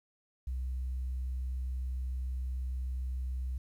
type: tone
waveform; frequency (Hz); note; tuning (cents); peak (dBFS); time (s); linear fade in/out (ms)
sine; 63.8; C2; -43; -31; 0.47-3.58; 5
effects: tanh soft clip ceiling -30 dBFS + 11-bit